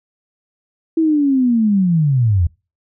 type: linear sweep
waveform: sine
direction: down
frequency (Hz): 329.6 to 79.1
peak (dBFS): -11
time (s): 0.97-2.47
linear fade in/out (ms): 5
effects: noise-tail reverb RT60 0.3 s tail -25 dB re dry